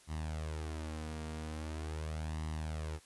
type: tone with flanger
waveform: sawtooth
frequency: 78 Hz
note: D#2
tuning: 5 cents sharp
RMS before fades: -40 dBFS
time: 0.07-3 s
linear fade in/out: 50 ms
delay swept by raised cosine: 1 to 4.3 ms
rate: 0.42 Hz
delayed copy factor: +0.6
effects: white hiss -62 dBFS RMS until 3.05 s + resampled to 24000 Hz